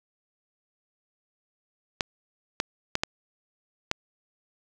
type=clicks; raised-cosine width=0.2 ms; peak=-7 dBFS; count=5; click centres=2.008 / 2.601 / 2.954 / 3.035 / 3.914 s; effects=none

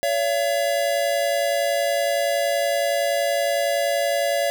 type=tone pair together; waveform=square; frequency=564.3 / 675 Hz; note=C#5 / E5; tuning=+31 / +41 cents; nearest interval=minor third; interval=310 cents; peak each=-23 dBFS; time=0.03-4.5 s; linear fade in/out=0 ms; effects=none

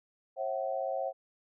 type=tone cluster; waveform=sine; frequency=539 / 660 / 756 Hz; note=C#5 / E5 / F#5; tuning=-49 / +2 / +37 cents; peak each=-34 / -36 / -36 dBFS; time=0.36-1.13 s; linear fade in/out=50 ms; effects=none

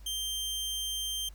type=tone; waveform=sawtooth; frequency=3150 Hz; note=G7; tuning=8 cents sharp; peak=-29 dBFS; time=0.06-1.29 s; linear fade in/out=5 ms; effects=added 50 Hz sine -46 dBFS peak until 1.34 s + pink hiss -62 dBFS RMS until 1.34 s

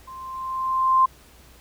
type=tone with level ramp; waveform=sine; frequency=1046.5 Hz; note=C6; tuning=in tune; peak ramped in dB=-37 to -12 dBFS; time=0.07-1.06 s; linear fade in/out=10 ms; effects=added 60 Hz sine -52 dBFS peak until 1.6 s + pink hiss -52 dBFS RMS until 1.6 s

